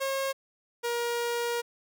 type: tone pair in turn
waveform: sawtooth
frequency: 541 / 474.2 Hz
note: C#5 / A#4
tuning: -42 / +30 cents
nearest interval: major second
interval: 228 cents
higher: first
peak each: -24 dBFS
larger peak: neither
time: 0-0.33 / 0.83-1.62 s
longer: second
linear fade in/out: 20 ms
effects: none